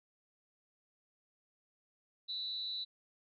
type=tone with amplitude modulation; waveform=sine; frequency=3951 Hz; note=B7; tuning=in tune; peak=-34 dBFS; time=2.28-2.85 s; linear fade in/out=20 ms; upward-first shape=sine; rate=264 Hz; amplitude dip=65%; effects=none